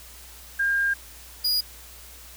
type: tone pair in turn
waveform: sine / 45% pulse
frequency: 1607 / 4891 Hz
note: G6 / D#8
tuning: +43 / -31 cents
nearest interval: octave + perfect fifth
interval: 1926 cents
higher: second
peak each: -20 dBFS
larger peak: neither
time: 0.59-0.94 / 1.44-1.61 s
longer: first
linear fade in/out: 10 ms
effects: added 60 Hz sine -48 dBFS peak until 2.36 s + white hiss -46 dBFS RMS until 2.36 s